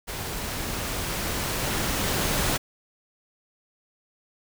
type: noise with level ramp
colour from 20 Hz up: pink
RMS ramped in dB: -33 to -24 dBFS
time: 0.07-2.58 s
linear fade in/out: 20 ms
effects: none